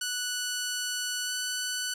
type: tone with pitch glide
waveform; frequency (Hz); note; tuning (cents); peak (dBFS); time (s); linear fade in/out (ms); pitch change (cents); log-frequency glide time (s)
10% pulse; 1480 to 1491.2; F#6 to F#6; 0 to +13; -21; 0.01-1.94; 5; +13; 1.25-1.31
effects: none